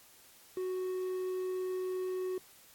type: tone with quantisation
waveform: triangle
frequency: 370 Hz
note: F#4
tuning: in tune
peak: -31 dBFS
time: 0.57-2.38 s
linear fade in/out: 2 ms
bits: 10
effects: white hiss -59 dBFS RMS until 2.74 s + AAC 64 kbps